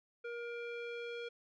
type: tone with low-pass filter sweep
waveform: square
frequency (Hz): 472.8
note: A#4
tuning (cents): +24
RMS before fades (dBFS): -43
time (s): 0.24-1.29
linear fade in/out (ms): 10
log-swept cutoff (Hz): 2000 to 3100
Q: 2.4
effects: none